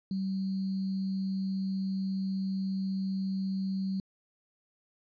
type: tone with sample-and-hold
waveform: sine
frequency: 191.8 Hz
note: G3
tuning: 37 cents flat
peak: -29 dBFS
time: 0.11-4 s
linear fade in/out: 2 ms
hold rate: 4410 Hz
effects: resampled to 11025 Hz